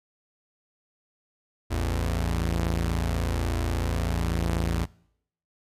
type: tone pair together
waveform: sawtooth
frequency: 56.31 / 84.2 Hz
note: A1 / E2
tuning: +41 / +37 cents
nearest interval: perfect fifth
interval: 696 cents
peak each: -23 / -24 dBFS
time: 1.7-4.86 s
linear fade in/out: 20 ms
effects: noise-tail reverb RT60 0.7 s tail -23 dB re dry + resampled to 32000 Hz